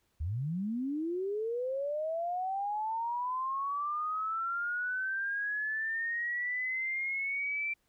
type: linear sweep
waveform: sine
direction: up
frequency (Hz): 69.3 to 2349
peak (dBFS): -31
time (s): 0.2-7.74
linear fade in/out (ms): 10
effects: pink hiss -75 dBFS RMS until 7.88 s